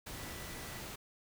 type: tone in noise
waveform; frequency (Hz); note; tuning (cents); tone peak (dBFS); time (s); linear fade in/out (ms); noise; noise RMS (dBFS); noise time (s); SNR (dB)
sine; 1969; B6; -6; -54; 0.16-0.81; 10; pink; -45; 0.06-0.96; -12
effects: none